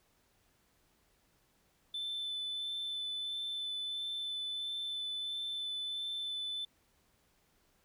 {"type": "tone with vibrato", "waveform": "sine", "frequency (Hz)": 3520, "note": "A7", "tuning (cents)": 0, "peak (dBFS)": -34, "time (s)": [1.94, 6.65], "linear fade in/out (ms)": 5, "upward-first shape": "sine", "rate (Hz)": 1.5, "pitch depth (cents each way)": 10, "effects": ["tanh soft clip ceiling -34 dBFS", "pink hiss -72 dBFS RMS until 7.84 s"]}